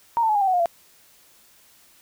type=tone with pitch steps; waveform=sine; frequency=932.3 / 891.2 / 852 / 814.4 / 778.6 / 744.3 / 711.5 / 680.1 Hz; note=A#5 / A5 / G#5 / G#5 / G5 / F#5 / F5 / F5; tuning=0 / +22 / +44 / -34 / -12 / +10 / +32 / -46 cents; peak=-17 dBFS; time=0.17-0.658 s; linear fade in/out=0 ms; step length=61 ms; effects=white hiss -55 dBFS RMS until 2.01 s